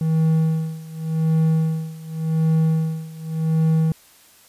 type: tone with tremolo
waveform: triangle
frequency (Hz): 160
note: D#3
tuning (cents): +49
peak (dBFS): -12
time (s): 0.01-3.92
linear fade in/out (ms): 2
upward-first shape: sine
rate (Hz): 0.88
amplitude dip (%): 90
effects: white hiss -51 dBFS RMS until 4.48 s + resampled to 32000 Hz